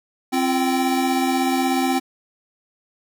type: tone cluster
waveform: square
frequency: 263.8 / 344.6 / 775 Hz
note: C4 / F4 / G5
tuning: +14 / -23 / -20 cents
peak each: -21 / -26 / -24 dBFS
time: 0.32-2 s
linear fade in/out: 20 ms
effects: none